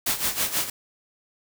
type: noise with tremolo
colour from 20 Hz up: white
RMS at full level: -23 dBFS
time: 0.06-0.7 s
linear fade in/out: 5 ms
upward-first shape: sine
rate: 6.2 Hz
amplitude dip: 75%
effects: none